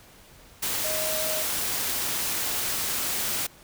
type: tone in noise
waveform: sine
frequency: 626 Hz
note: D#5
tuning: 10 cents sharp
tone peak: -31 dBFS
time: 0.84-1.43 s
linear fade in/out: 10 ms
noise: white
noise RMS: -28 dBFS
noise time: 0.62-3.47 s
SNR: -6 dB
effects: pink hiss -52 dBFS RMS until 3.63 s

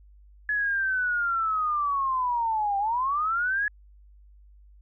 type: linear two-way sweep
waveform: sine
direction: down then up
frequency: 1705 to 784 to 1705 Hz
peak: -23 dBFS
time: 0.49-3.68 s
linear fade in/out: 2 ms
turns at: 2.78 s
effects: added 50 Hz sine -50 dBFS peak until 4.81 s

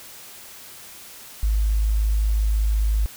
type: tone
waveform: sine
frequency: 52.8 Hz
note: G#1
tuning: 29 cents sharp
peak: -17 dBFS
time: 1.43-3.06 s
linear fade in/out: 0 ms
effects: white hiss -42 dBFS RMS until 3.16 s

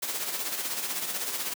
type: noise with tremolo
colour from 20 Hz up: white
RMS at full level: -30 dBFS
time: 0.02-1.54 s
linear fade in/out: 10 ms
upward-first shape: sine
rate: 16 Hz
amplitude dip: 50%
effects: high-pass 200 Hz 12 dB/octave

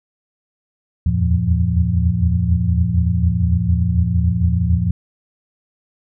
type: tone cluster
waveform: sine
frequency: 79.2 / 83.3 / 90.1 / 114 / 173.3 Hz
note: D#2 / E2 / F#2 / A#2 / F3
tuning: +31 / +19 / -45 / -38 / -13 cents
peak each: -20 dBFS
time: 1.06-4.91 s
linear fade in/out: 5 ms
effects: none

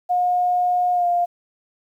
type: tone with pitch glide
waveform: sine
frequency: 718 to 701.2 Hz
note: F5 to F5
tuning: +48 to +7 cents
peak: -16 dBFS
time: 0.09-1.26 s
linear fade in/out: 20 ms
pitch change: -41 cents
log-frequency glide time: 0.93-1.06 s
effects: 9-bit

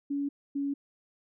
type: tone pair in turn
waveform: sine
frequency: 282.9 / 280.9 Hz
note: C#4 / C#4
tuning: +35 / +23 cents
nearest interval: unison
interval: 12 cents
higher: first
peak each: -28 dBFS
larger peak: neither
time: 0.1-0.29 / 0.55-0.74 s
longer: neither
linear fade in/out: 10 ms
effects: none

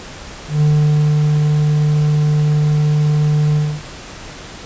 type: tone with ADSR envelope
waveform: triangle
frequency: 150 Hz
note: D3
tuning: 37 cents sharp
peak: -7 dBFS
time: 0.48-3.83 s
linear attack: 140 ms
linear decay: 590 ms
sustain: -2 dB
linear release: 270 ms
effects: pink hiss -33 dBFS RMS until 4.65 s + resampled to 16000 Hz

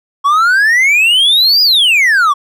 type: exponential two-way sweep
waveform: triangle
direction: up then down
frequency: 1100 to 4987 to 1100 Hz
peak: -5 dBFS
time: 0.24-2.34 s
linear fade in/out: 20 ms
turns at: 1.62 s
effects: none

